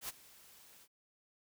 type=noise with ADSR envelope; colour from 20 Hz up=white; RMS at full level=-40 dBFS; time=0.01-0.88 s; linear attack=76 ms; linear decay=25 ms; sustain=-20 dB; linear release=55 ms; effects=none